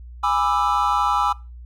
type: chord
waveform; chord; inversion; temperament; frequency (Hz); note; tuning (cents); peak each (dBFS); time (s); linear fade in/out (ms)
triangle; E dominant seventh; first; just; 824.1 / 988.9 / 1186.7 / 1318.5; G#5 / B5 / D6 / E6; -14 / +2 / +18 / 0; -21; 0.23-1.33; 10
effects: noise-tail reverb RT60 0.3 s tail -23 dB re dry + added 60 Hz sine -36 dBFS peak until 1.65 s